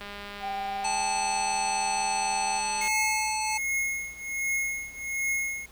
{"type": "click train", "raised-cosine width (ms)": 0.3, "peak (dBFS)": -24, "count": 583, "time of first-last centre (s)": [0.01, 2.877], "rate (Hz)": 203}
{"type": "tone with vibrato", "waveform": "triangle", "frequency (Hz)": 784, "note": "G5", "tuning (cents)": 0, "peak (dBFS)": -28, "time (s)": [0.4, 2.62], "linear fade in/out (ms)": 50, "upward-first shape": "sine", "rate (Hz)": 18, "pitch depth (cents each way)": 13}
{"type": "harmonic tone", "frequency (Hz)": 868, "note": "A5", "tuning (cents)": -24, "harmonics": [1, 3, 5, 7, 9, 10], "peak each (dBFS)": [-29, -34, -36, -37, -39, -39], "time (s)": [0.84, 3.58], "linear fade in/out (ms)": 10}
{"type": "tone with tremolo", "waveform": "square", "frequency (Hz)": 2163, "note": "C#7", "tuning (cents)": -43, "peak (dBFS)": -25, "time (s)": [2.81, 5.66], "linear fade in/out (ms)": 5, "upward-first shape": "triangle", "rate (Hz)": 1.3, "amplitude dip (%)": 90}
{"effects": ["added 60 Hz sine -54 dBFS peak until 5.71 s", "pink hiss -54 dBFS RMS until 5.71 s"]}